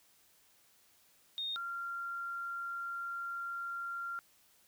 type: tone pair in turn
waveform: sine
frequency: 3693 / 1383.3 Hz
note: A#7 / F6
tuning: -17 / -17 cents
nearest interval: octave + perfect fourth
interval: 1700 cents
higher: first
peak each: -35 / -37 dBFS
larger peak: first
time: 1.38-1.56 / 1.56-4.19 s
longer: second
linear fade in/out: 0 ms
effects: white hiss -67 dBFS RMS until 4.67 s